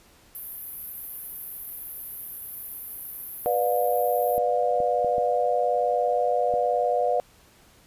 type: high-pass noise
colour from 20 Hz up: pink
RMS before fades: -34 dBFS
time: 0.35-4.38 s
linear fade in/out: 0 ms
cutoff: 11000 Hz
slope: 96 dB/octave
type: chord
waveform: sine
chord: B diminished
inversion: none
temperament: just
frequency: 493.9 / 592.7 / 711.2 Hz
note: B4 / D5 / F5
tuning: 0 / +16 / +31 cents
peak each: -25 / -26 / -24 dBFS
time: 3.46-7.2 s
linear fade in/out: 0 ms
type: clicks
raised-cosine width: 2 ms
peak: -24 dBFS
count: 5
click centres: 4.38 / 4.803 / 5.046 / 5.182 / 6.539 s
effects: pink hiss -56 dBFS RMS until 7.86 s + resampled to 32000 Hz